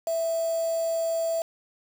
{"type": "tone with quantisation", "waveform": "sine", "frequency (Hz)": 659.3, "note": "E5", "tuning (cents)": 0, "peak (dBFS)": -24, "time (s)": [0.07, 1.42], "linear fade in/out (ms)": 2, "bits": 6, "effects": []}